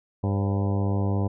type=harmonic tone with a mistuned harmonic; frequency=99.4 Hz; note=G2; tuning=25 cents sharp; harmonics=1 / 2 / 3 / 4 / 5 / 6 / 7 / 8 / 9 / 10; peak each=-23 / -29 / -33 / -35 / -37 / -39 / -40 / -41 / -42 / -43 dBFS; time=0.23-1.28 s; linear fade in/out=10 ms; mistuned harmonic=6; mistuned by=-67 cents; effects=none